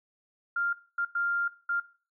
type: tone bursts at uneven times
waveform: sine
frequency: 1396.9 Hz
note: F6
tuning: in tune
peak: -26 dBFS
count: 4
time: 0.56-0.73 / 0.98-1.05 / 1.15-1.48 / 1.69-1.8 s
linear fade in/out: 5 ms
effects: noise-tail reverb RT60 0.4 s tail -18 dB re dry